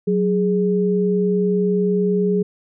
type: tone pair together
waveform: sine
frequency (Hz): 185 / 415.3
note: F#3 / G#4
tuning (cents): 0 / 0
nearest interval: octave + major second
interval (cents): 1400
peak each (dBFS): -18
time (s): 0.07-2.43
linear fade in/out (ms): 10
effects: none